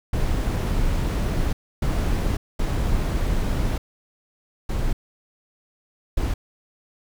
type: noise bursts at uneven times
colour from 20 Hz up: brown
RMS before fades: -22 dBFS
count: 5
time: 0.13-1.53 / 1.82-2.37 / 2.59-3.78 / 4.69-4.93 / 6.17-6.34 s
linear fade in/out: 5 ms
effects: none